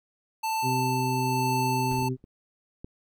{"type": "tone with tremolo", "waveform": "square", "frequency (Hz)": 885, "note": "A5", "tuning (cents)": 10, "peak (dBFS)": -26, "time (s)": [0.43, 2.09], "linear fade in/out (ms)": 10, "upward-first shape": "sine", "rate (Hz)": 1.1, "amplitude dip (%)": 25}
{"type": "harmonic tone", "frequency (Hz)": 128.6, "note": "C3", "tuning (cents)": -30, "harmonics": [1, 2, 3], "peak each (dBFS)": [-28, -31, -33], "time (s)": [0.62, 2.17], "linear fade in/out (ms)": 50}
{"type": "noise with exponential decay", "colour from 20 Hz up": "brown", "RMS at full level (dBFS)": -37, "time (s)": [1.91, 2.25], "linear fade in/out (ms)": 1, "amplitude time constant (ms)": 73}
{"type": "clicks", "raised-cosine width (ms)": 3, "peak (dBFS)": [-28, -34, -26], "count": 3, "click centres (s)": [2.025, 2.241, 2.845]}
{"effects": []}